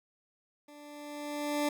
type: tone with level ramp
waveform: 20% pulse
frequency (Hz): 293.7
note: D4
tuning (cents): 0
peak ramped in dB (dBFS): -46 to -22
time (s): 0.68-1.69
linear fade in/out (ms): 5
effects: none